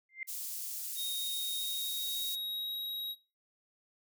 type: tone with exponential growth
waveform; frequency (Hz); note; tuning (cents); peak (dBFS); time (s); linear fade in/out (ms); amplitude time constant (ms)
sine; 2093; C7; 0; -33; 0.09-0.23; 2; 30
type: high-pass noise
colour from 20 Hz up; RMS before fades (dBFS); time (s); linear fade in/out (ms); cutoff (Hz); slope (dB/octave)
white; -40; 0.27-2.36; 20; 6000; 12
type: tone with pitch glide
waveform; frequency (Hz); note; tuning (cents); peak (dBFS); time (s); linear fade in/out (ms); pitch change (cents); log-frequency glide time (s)
square; 3733 to 3818; A#7 to A#7; +2 to +41; -36; 0.95-3.16; 50; +39; 1.51-2.74
effects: noise-tail reverb RT60 0.3 s tail -22 dB re dry